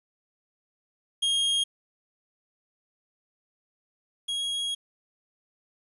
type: tone pair in turn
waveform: 45% pulse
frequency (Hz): 3249 / 3298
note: G#7 / G#7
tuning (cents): -39 / -13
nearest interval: unison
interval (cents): 26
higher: second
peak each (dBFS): -22 / -27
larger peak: first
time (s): 1.22-1.64 / 4.28-4.75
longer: second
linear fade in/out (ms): 10
effects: resampled to 24000 Hz + 10-bit